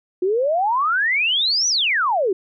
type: exponential two-way sweep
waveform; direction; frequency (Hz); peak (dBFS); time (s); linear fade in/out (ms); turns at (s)
sine; up then down; 352.3 to 6090 to 352.3; -16; 0.22-2.33; 5; 1.68
effects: none